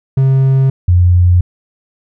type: tone pair in turn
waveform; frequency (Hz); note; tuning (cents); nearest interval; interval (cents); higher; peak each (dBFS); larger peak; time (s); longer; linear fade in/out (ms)
triangle / sine; 133.8 / 88.91; C3 / F2; +39 / +31; perfect fifth; 708; first; -5; neither; 0.17-0.7 / 0.88-1.41; neither; 5
effects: none